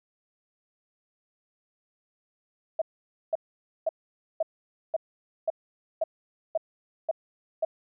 sine tone bursts, 645 Hz, E5, 38 cents flat, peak -22 dBFS, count 10, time 2.79-7.65 s, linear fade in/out 5 ms, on 27 ms, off 510 ms, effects none

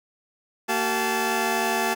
20% pulse tone cluster, 229.4 / 381.8 / 689 / 870 Hz, A#3 / G4 / F5 / A5, -28 / -46 / -24 / -20 cents, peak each -25 / -22 / -26 / -21 dBFS, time 0.68-1.95 s, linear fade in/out 20 ms, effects none

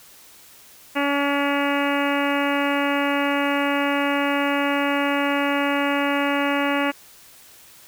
harmonic tone, 283.4 Hz, C#4, 38 cents sharp, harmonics 1 / 2 / 3 / 4 / 5 / 6 / 7 / 8 / 9 / 10, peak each -23 / -26 / -28 / -29 / -30 / -31 / -31 / -32 / -33 / -33 dBFS, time 0.95-6.92 s, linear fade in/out 20 ms, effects white hiss -48 dBFS RMS until 7.87 s

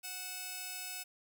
5% pulse tone pair together, 738 / 2600 Hz, F#5 / E7, -5 / -24 cents, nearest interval octave + minor seventh, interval 2181 cents, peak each -34 / -33 dBFS, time 0.03-1.04 s, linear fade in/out 20 ms, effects none

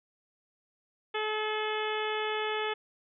harmonic tone, 429.7 Hz, A4, 41 cents flat, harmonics 1 / 2 / 3 / 4 / 5 / 6 / 7 / 8, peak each -33 / -36 / -38 / -39 / -40 / -41 / -41 / -42 dBFS, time 1.14-2.74 s, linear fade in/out 10 ms, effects none

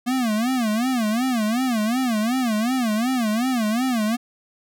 square tone with vibrato, 235.2 Hz, A#3, 16 cents sharp, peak -20 dBFS, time 0.06-4.17 s, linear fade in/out 20 ms, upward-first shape sine, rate 2.7 Hz, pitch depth 190 cents each way, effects none

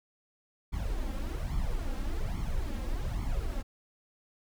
brown noise with flanger, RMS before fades -32 dBFS, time 0.72-3.63 s, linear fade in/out 20 ms, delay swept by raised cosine 0.91 to 3.81 ms, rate 1.2 Hz, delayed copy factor +0.8, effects none

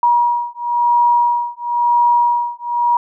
sine beating tone pair, 956 / 956.98 Hz, A#5 / A#5, +43 / +45 cents, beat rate 0.98 Hz, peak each -15 dBFS, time 0.03-2.97 s, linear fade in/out 2 ms, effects none

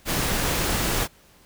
pink noise, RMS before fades -24 dBFS, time 0.05-1.08 s, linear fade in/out 50 ms, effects pink hiss -55 dBFS RMS until 1.45 s

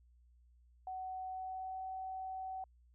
sine tone with pitch glide, 750 to 756.5 Hz, F#5 to F#5, +23 to +38 cents, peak -40 dBFS, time 0.87-2.64 s, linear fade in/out 2 ms, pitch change +15 cents, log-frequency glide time 1.31-1.86 s, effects added 60 Hz sine -63 dBFS peak until 2.94 s

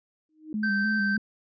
sine tone with exponential growth, 311.1 Hz, D#4, in tune, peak -32 dBFS, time 0.29-0.53 s, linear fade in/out 2 ms, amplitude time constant 51 ms
sine tone with vibrato, 207.7 Hz, G#3, in tune, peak -26 dBFS, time 0.54-1.18 s, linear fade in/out 2 ms, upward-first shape square, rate 3.3 Hz, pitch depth 44 cents each way
triangle tone, 1555 Hz, G6, 14 cents flat, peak -23 dBFS, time 0.63-1.17 s, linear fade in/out 5 ms
effects resampled to 16000 Hz

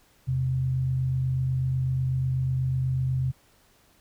sine tone pair together, 81.89 / 130 Hz, E2 / C3, -11 / -11 cents, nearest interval minor sixth, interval 800 cents, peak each -34 / -23 dBFS, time 0.27-3.32 s, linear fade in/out 20 ms, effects pink hiss -61 dBFS RMS until 4 s

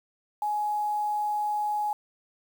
sine tone with quantisation, 838 Hz, G#5, 15 cents sharp, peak -25 dBFS, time 0.42-1.93 s, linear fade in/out 2 ms, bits 8, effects none

